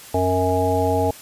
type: harmonic tone with a mistuned harmonic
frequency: 92.1 Hz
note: F#2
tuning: 7 cents flat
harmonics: 1 / 3 / 5 / 7 / 9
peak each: -23 / -25 / -22 / -23 / -23 dBFS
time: 0.14-1.11 s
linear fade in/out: 5 ms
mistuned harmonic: 3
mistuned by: -18 cents
effects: white hiss -41 dBFS RMS until 1.21 s + resampled to 32000 Hz